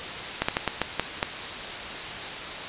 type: slowing click train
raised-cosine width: 0.3 ms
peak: -6 dBFS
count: 7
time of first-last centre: 0.42-1.229 s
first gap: 65 ms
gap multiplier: 1.29
effects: white hiss -33 dBFS RMS until 2.68 s + resampled to 8000 Hz